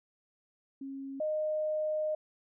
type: tone pair in turn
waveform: sine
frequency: 272 / 615.8 Hz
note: C#4 / D#5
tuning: -33 / -18 cents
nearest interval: octave + major second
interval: 1415 cents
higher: second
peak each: -38 / -29 dBFS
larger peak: second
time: 0.81-1.2 / 1.2-2.15 s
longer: second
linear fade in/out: 5 ms
effects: none